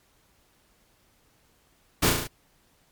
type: noise with echo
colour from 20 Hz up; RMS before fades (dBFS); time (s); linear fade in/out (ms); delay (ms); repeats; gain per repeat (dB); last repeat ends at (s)
pink; -21; 2.02-2.1; 10; 35; 5; -3; 2.275
effects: pink hiss -64 dBFS RMS until 2.91 s + MP3 96 kbps